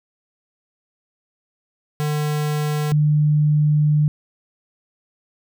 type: tone pair in turn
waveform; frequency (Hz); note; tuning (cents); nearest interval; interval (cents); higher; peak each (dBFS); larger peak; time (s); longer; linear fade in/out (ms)
square / sine; 150 / 150; D3 / D3; +37 / +37; unison; 0; neither; -20 / -13; second; 2-2.92 / 2.92-4.08; second; 0
effects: none